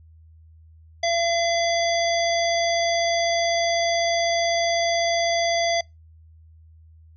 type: harmonic tone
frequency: 679 Hz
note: F5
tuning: 49 cents flat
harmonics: 1 / 3 / 5 / 7 / 9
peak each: -21 / -27 / -30 / -30 / -32 dBFS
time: 1.03-5.81 s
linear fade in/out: 5 ms
effects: noise-tail reverb RT60 0.2 s tail -26 dB re dry + added 80 Hz sine -47 dBFS peak until 7.16 s